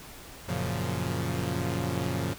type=chord; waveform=sawtooth; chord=Gb major seventh; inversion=none; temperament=equal; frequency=92.5 / 116.54 / 138.59 / 174.61 Hz; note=Gb2 / Bb2 / Db3 / F3; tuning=0 / 0 / 0 / 0 cents; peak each=-30 dBFS; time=0.48-2.34 s; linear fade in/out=10 ms; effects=pink hiss -46 dBFS RMS until 2.38 s